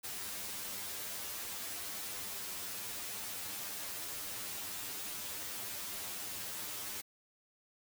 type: noise with comb filter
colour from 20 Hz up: white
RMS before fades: -42 dBFS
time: 0.03-7.02 s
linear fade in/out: 20 ms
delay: 10 ms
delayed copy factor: +1
effects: none